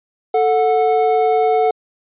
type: tone pair together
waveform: triangle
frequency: 441.1 / 732 Hz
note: A4 / F#5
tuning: +4 / -19 cents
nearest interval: major sixth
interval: 877 cents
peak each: -13 dBFS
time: 0.34-1.71 s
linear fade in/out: 5 ms
effects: resampled to 8000 Hz